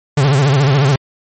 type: tone with vibrato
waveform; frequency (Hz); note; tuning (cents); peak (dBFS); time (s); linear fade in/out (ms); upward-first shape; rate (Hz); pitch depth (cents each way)
45% pulse; 138.59; C#3; 0; -9; 0.17-0.96; 5; sine; 14; 120
effects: MP3 32 kbps